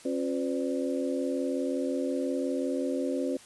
sine tone cluster, 271 / 356.6 / 507 / 586 Hz, C#4 / F4 / B4 / D5, -39 / +36 / +45 / -4 cents, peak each -30 / -34 / -33 / -37 dBFS, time 0.05-3.37 s, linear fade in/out 5 ms, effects white hiss -52 dBFS RMS until 3.45 s + resampled to 24000 Hz

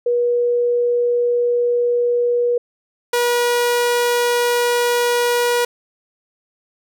sine / sawtooth tone pair in turn, 482.1 / 482.1 Hz, B4 / B4, -42 / -42 cents, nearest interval unison, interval 0 cents, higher neither, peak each -14 / -11 dBFS, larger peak second, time 0.06-2.58 / 3.13-5.65 s, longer neither, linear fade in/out 5 ms, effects none

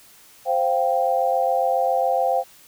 sine chord, C suspended fourth, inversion none, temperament just, 523.3 / 697.7 / 784.9 Hz, C5 / F5 / G5, 0 / -2 / +2 cents, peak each -22 dBFS, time 0.45-2.44 s, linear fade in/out 50 ms, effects white hiss -50 dBFS RMS until 2.67 s

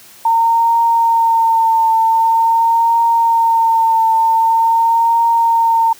sine tone with vibrato, 912 Hz, A#5, 38 cents flat, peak -9 dBFS, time 0.25-5.93 s, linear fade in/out 5 ms, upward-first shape triangle, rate 0.45 Hz, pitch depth 28 cents each way, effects white hiss -41 dBFS RMS until 5.99 s + high-pass 80 Hz 12 dB/octave

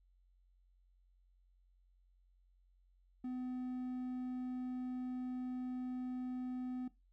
triangle tone, 252.6 Hz, B3, 39 cents sharp, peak -37 dBFS, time 3.24-6.88 s, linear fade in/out 5 ms, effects noise-tail reverb RT60 0.2 s tail -17 dB re dry + added 45 Hz sine -67 dBFS peak until 7.12 s

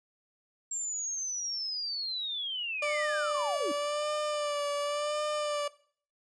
sine linear sweep, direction down, 7459 to 260 Hz, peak -32 dBFS, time 0.71-3.72 s, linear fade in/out 5 ms
30% pulse tone with vibrato, 589 Hz, D5, 5 cents sharp, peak -27 dBFS, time 2.82-5.68 s, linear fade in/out 5 ms, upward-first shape sine, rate 0.92 Hz, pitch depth 37 cents each way
effects noise-tail reverb RT60 0.5 s tail -19 dB re dry + resampled to 22050 Hz

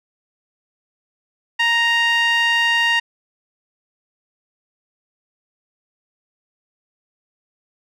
sawtooth tone with band-pass filter, 932.3 Hz, A#5, in tune, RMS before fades -17 dBFS, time 1.59-3 s, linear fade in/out 10 ms, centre 2300 Hz, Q 3.8, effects none

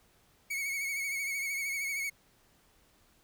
45% pulse tone with vibrato, 2217 Hz, C#7, in tune, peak -32 dBFS, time 0.5-2.1 s, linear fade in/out 10 ms, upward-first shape triangle, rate 13 Hz, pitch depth 56 cents each way, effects pink hiss -66 dBFS RMS until 3.23 s

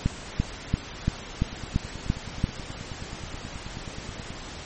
two click trains, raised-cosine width 5 ms, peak -9 / -24 dBFS, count 8 / 27, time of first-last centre 0.06-2.441 / 1.53-4.305 s, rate 2.94 / 9.37 Hz, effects pink hiss -39 dBFS RMS until 4.65 s + MP3 32 kbps

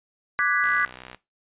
sine chord, G# half-diminished seventh, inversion second, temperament equal, 1174.7 / 1480 / 1661.2 / 1975.5 Hz, D6 / F#6 / G#6 / B6, 0 / 0 / 0 / 0 cents, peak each -26 / -25 / -24 / -26 dBFS, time 0.39-0.85 s, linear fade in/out 0 ms
click train, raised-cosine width 0.3 ms, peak -23 dBFS, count 33, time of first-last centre 0.64-1.146 s, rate 63.2 Hz
effects noise-tail reverb RT60 0.2 s tail -17 dB re dry + resampled to 8000 Hz

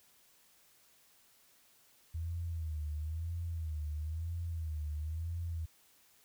sine tone with vibrato, 80 Hz, D#2, 49 cents sharp, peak -35 dBFS, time 2.14-5.66 s, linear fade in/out 10 ms, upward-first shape sine, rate 1 Hz, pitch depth 110 cents each way, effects white hiss -66 dBFS RMS until 6.24 s

